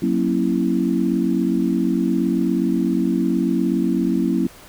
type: chord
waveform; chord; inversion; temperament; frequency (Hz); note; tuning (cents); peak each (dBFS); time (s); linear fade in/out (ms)
sine; F# dominant seventh; none; equal with one note detuned; 185 / 233.1 / 272.3 / 329.6; F#3 / A#3 / C#4 / E4; 0 / 0 / -31 / 0; -22; 0.02-4.47; 5
effects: pink hiss -44 dBFS RMS until 4.68 s